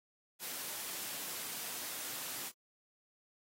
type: noise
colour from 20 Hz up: white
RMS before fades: -42 dBFS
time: 0.39-2.52 s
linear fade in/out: 50 ms
effects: high-pass 150 Hz 12 dB/octave + AAC 48 kbps